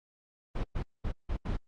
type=noise bursts at uneven times; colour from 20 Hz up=brown; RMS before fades=-31 dBFS; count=5; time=0.55-0.64 / 0.75-0.83 / 1.04-1.12 / 1.29-1.37 / 1.45-1.57 s; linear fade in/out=10 ms; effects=low-pass 4000 Hz 12 dB/octave + Opus 24 kbps